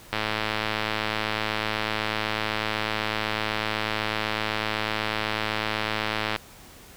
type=click train; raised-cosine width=0.3 ms; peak=-9 dBFS; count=674; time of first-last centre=0.13-6.361 s; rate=108 Hz; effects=pink hiss -48 dBFS RMS until 6.96 s